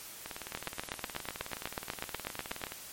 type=two click trains; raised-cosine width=0.3 ms; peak=-23 / -17 dBFS; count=48 / 18; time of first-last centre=0.26-2.721 / 0.55-2.638 s; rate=19.1 / 8.14 Hz; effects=white hiss -47 dBFS RMS until 2.92 s + MP3 64 kbps